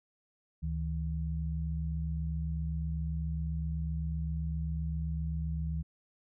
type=tone pair together; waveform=sine; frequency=72.22 / 159.9 Hz; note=D2 / D#3; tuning=-28 / +48 cents; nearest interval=octave + major second; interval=1376 cents; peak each=-33 / -35 dBFS; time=0.62-5.83 s; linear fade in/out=20 ms; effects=none